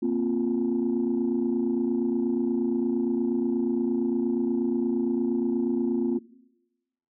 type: chord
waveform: sine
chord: Bb suspended second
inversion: none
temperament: equal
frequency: 233.1 / 261.6 / 349.2 Hz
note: Bb3 / C4 / F4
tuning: 0 / 0 / 0 cents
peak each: -26 dBFS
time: 0.02-6.19 s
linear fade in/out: 10 ms
effects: noise-tail reverb RT60 1.0 s tail -21 dB re dry + tanh soft clip ceiling -17 dBFS